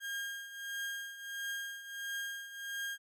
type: tone with tremolo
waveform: 35% pulse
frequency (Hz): 1616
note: G#6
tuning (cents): -48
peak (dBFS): -34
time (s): 0-2.98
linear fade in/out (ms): 50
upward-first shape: triangle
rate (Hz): 1.5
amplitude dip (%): 75
effects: none